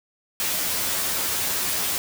white noise with comb filter, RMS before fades -25 dBFS, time 0.4-1.98 s, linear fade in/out 0 ms, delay 11 ms, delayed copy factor +1, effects none

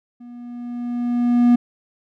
triangle tone with level ramp, 241.4 Hz, B3, 39 cents flat, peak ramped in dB -35 to -7 dBFS, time 0.2-1.56 s, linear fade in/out 10 ms, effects none

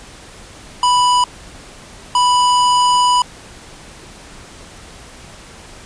square tone bursts at uneven times, 987.8 Hz, B5, in tune, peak -11 dBFS, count 2, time 0.83-1.24 / 2.15-3.22 s, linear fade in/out 2 ms, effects pink hiss -38 dBFS RMS until 5.85 s + resampled to 22050 Hz

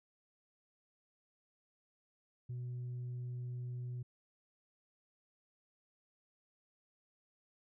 sine tone, 123.47 Hz, B2, in tune, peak -37 dBFS, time 2.49-4.03 s, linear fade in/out 10 ms, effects tanh soft clip ceiling -38 dBFS

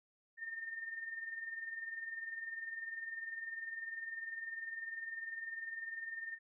sine tone with tremolo, 1817 Hz, A#6, 45 cents flat, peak -38 dBFS, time 0.37-6.39 s, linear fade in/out 50 ms, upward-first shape triangle, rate 20 Hz, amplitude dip 70%, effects none

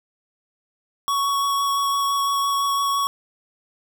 square tone with vibrato, 1116 Hz, C#6, 11 cents sharp, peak -20 dBFS, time 1.08-3.07 s, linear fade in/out 0 ms, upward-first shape sine, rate 5.9 Hz, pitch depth 9 cents each way, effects none

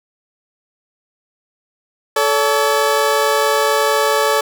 20% pulse tone pair together, 436.8 / 567.6 Hz, A4 / C#5, -13 / +41 cents, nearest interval perfect fourth, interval 454 cents, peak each -11 dBFS, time 2.16-4.41 s, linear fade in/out 5 ms, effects none

